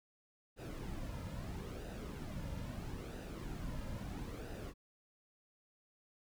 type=noise with flanger; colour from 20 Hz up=brown; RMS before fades=-44 dBFS; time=0.56-4.74 s; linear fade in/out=50 ms; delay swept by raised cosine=0.9 to 2.7 ms; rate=0.76 Hz; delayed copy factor=-0.55; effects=none